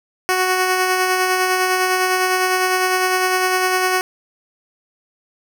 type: tone with tremolo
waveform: 10% pulse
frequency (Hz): 370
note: F#4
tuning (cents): 0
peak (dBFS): -6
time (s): 0.29-4.01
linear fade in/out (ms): 0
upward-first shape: sine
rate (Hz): 9.9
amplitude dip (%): 30
effects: none